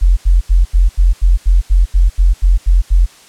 sine tone bursts, 43.65 Hz, F1, in tune, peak -5 dBFS, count 13, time 0.01-3.062 s, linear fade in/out 20 ms, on 160 ms, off 81 ms, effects white hiss -42 dBFS RMS until 3.28 s + low-pass 9000 Hz 12 dB/octave

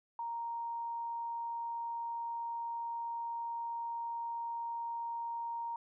sine tone, 932.3 Hz, A#5, in tune, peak -36 dBFS, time 0.19-5.76 s, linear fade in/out 2 ms, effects none

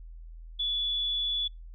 sine tone, 3433 Hz, A7, 43 cents flat, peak -27 dBFS, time 0.59-1.48 s, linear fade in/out 10 ms, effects noise-tail reverb RT60 0.2 s tail -25 dB re dry + added 41 Hz sine -42 dBFS peak until 1.74 s

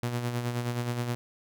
sawtooth tone with tremolo, 120.7 Hz, B2, 39 cents flat, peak -23 dBFS, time 0.03-1.15 s, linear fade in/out 0 ms, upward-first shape sine, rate 9.5 Hz, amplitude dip 50%, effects none

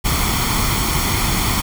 pink noise with comb filter, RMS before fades -18 dBFS, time 0.04-1.62 s, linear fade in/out 20 ms, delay 0.91 ms, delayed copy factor +0.6, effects none

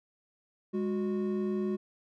triangle tone pair together, 205.6 / 366.3 Hz, G#3 / F#4, -17 / -17 cents, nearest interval minor seventh, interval 1000 cents, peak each -29 / -30 dBFS, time 0.73-1.77 s, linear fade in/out 20 ms, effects none

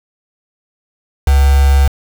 sine tone with quantisation, 69.1 Hz, C#2, 5 cents flat, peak -6 dBFS, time 1.27-1.88 s, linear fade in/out 5 ms, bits 3, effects none

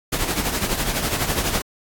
pink noise with tremolo, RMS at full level -20 dBFS, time 0.12-1.62 s, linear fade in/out 10 ms, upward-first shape triangle, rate 12 Hz, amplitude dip 65%, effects AAC 64 kbps

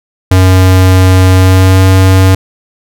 square tone with pitch glide, 93.1 to 94.45 Hz, F#2 to F#2, +11 to +36 cents, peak -3 dBFS, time 0.31-2.35 s, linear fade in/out 5 ms, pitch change +25 cents, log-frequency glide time 1.35-1.83 s, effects none

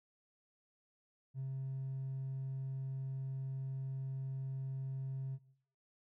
sine tone with hard clipping, 133.6 Hz, C3, 36 cents sharp, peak -38 dBFS, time 1.34-5.39 s, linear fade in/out 50 ms, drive 1 dB, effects noise-tail reverb RT60 0.6 s tail -18 dB re dry

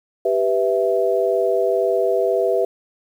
sine chord, E minor, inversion first, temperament equal, 392 / 493.9 / 659.3 Hz, G4 / B4 / E5, 0 / 0 / 0 cents, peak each -20 dBFS, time 0.25-2.65 s, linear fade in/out 5 ms, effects 8-bit

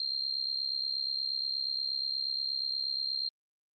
sine tone with amplitude modulation, 4187 Hz, C8, in tune, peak -27 dBFS, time 0-3.29 s, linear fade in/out 2 ms, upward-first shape sine, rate 68.4 Hz, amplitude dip 80%, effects Opus 32 kbps

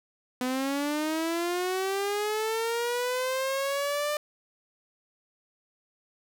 sawtooth linear sweep, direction up, 249.1 to 599 Hz, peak -23 dBFS, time 0.41-4.17 s, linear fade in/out 2 ms, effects none

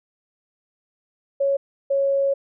sine tone pair in turn, 554 / 552 Hz, C#5 / C#5, -1 / -7 cents, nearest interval unison, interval 6 cents, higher first, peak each -17 dBFS, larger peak neither, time 1.4-1.57 / 1.9-2.34 s, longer second, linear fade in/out 10 ms, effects none

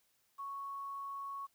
sine tone with quantisation, 1108.7 Hz, C#6, in tune, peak -40 dBFS, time 0.38-1.47 s, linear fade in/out 20 ms, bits 11, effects white hiss -75 dBFS RMS until 1.54 s

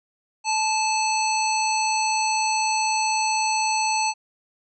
harmonic tone, 872 Hz, A5, 16 cents flat, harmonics 1 / 3 / 5 / 7 / 9, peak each -22 / -27 / -29 / -30 / -32 dBFS, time 0.44-4.14 s, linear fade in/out 50 ms, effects none

